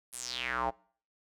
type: tone with band-pass filter sweep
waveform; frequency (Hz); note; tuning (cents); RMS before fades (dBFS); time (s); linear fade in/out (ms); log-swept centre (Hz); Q
square; 61.74; B1; 0; -35; 0.12-0.71; 20; 11000 to 690; 4.9
effects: noise-tail reverb RT60 0.5 s tail -24 dB re dry